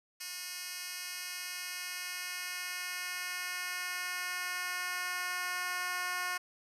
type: tone with high-pass filter sweep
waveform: 10% pulse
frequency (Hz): 360.8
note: F#4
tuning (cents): -44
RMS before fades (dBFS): -38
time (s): 0.2-6.38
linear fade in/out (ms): 10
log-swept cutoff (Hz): 3600 to 1100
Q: 0.92
effects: resampled to 32000 Hz